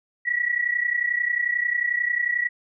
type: tone pair together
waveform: sine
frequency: 1911.8 / 1943 Hz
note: A#6 / B6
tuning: +43 / -29 cents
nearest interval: unison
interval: 28 cents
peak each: -25 / -23 dBFS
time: 0.25-2.49 s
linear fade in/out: 20 ms
effects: none